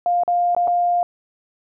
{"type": "tone with dropouts", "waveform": "sine", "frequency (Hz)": 703, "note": "F5", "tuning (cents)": 11, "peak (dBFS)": -15, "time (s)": [0.06, 1.03], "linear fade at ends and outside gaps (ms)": 1, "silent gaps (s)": [[0.235, 0.278], [0.549, 0.565], [0.674, 0.679]], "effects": []}